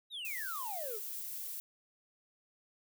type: exponential sweep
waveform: triangle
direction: down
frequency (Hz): 3923 to 392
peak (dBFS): -38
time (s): 0.1-1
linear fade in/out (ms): 50
type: noise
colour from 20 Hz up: violet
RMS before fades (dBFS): -42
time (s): 0.25-1.6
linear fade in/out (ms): 0
effects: none